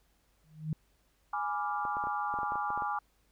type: tone with exponential growth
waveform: sine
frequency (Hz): 155.56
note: D#3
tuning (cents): 0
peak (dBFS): -27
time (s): 0.44-0.73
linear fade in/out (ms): 2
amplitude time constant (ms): 63
type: chord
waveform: sine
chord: G# diminished seventh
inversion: none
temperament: equal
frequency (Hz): 830.6 / 987.8 / 1174.7 / 1396.9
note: G#5 / B5 / D6 / F6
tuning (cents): 0 / 0 / 0 / 0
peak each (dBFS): -34 / -40 / -35 / -40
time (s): 1.33-2.99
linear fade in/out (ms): 5
type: clicks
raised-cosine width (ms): 1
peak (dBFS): -28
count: 12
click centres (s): 1.852 / 1.969 / 2.039 / 2.071 / 2.34 / 2.388 / 2.432 / 2.521 / 2.556 / 2.704 / 2.776 / 2.822
effects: added 50 Hz sine -70 dBFS peak until 3.31 s + pink hiss -72 dBFS RMS until 3.31 s